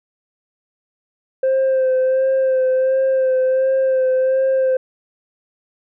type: tone with vibrato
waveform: sine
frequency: 523.3 Hz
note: C5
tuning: in tune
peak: -11 dBFS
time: 1.43-4.77 s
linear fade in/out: 5 ms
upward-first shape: sine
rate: 1.4 Hz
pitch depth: 24 cents each way
effects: tanh soft clip ceiling -12 dBFS